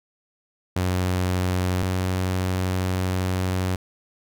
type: tone pair in turn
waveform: sawtooth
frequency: 91.4 / 92.57 Hz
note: F#2 / F#2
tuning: -21 / +1 cents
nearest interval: unison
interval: 22 cents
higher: second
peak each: -17 / -18 dBFS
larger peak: first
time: 0.76-1.83 / 1.83-3.76 s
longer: second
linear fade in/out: 5 ms
effects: none